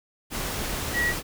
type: tone in noise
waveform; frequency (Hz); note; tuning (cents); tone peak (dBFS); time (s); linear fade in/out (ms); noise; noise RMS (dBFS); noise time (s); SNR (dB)
sine; 1922; B6; -48; -22; 0.93-1.14; 50; pink; -30; 0.3-1.23; +5
effects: none